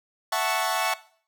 sawtooth chord, F# minor seventh, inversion third, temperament equal, 659.3 / 740 / 880 / 1108.7 Hz, E5 / F#5 / A5 / C#6, 0 / 0 / 0 / 0 cents, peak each -25 dBFS, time 0.32-0.94 s, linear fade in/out 5 ms, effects noise-tail reverb RT60 0.5 s tail -18 dB re dry

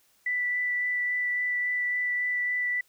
sine tone with vibrato, 1975.5 Hz, B6, in tune, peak -25 dBFS, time 0.26-2.81 s, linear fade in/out 5 ms, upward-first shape sine, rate 3.6 Hz, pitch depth 8 cents each way, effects white hiss -65 dBFS RMS until 2.88 s

